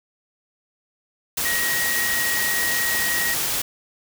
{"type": "tone in noise", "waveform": "sine", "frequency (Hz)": 1894, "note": "A#6", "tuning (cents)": 27, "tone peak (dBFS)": -23, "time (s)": [1.45, 3.34], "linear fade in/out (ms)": 5, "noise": "white", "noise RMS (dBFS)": -24, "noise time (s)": [1.37, 3.62], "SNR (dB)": -2, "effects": []}